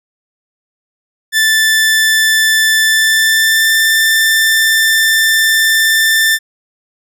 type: tone with pitch glide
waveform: sawtooth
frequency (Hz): 1760 to 1780.5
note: A6 to A6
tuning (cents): 0 to +20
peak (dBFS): -5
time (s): 1.32-6.39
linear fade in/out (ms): 50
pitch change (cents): +20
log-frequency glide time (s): 2.83-3.72
effects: none